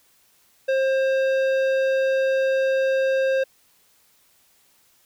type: tone with tanh clipping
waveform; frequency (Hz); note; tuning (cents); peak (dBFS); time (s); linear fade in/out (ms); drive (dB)
sine; 532; C5; +29; -20; 0.68-3.44; 10; 13
effects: white hiss -60 dBFS RMS until 5.05 s

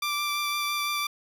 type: tone with vibrato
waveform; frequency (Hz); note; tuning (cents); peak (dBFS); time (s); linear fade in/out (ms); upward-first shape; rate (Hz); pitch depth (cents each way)
15% pulse; 1174.7; D6; 0; -20; 0.02-1.07; 5; triangle; 5.9; 15
effects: none

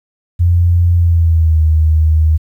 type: tone with pitch glide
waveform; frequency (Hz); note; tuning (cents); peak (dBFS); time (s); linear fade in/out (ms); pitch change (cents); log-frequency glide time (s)
sine; 86.7 to 78.59; F2 to D#2; -12 to +18; -7; 0.39-2.38; 20; -170; 0.95-1.61
effects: 8-bit

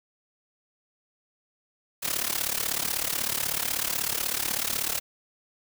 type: noise with amplitude modulation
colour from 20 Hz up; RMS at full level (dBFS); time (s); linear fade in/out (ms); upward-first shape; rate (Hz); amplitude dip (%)
white; -25; 2.02-5; 20; sine; 36.2; 85
effects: none

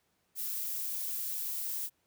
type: noise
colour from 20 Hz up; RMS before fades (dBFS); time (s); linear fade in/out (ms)
violet; -36; 0.35-1.9; 50
effects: pink hiss -75 dBFS RMS until 2.06 s + high-pass 80 Hz 12 dB/octave

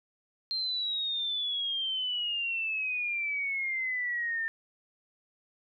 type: exponential sweep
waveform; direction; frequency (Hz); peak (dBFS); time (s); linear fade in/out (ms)
sine; down; 4185 to 1791; -29; 0.51-4.48; 0
effects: none

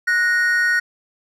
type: tone pair together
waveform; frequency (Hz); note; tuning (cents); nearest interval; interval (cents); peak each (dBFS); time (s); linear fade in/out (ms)
triangle; 1468 / 1865.1; F#6 / A#6; -14 / 0; major third; 414; -16; 0.07-0.8; 10
effects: none

